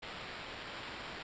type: noise with sample-and-hold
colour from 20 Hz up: white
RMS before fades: -45 dBFS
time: 0.02-1.23 s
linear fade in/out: 10 ms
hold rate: 6300 Hz
effects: resampled to 16000 Hz